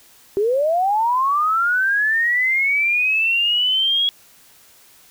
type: linear sweep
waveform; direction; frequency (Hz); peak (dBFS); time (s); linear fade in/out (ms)
sine; up; 384.3 to 3335; -15; 0.37-4.09; 0
effects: white hiss -50 dBFS RMS until 5.1 s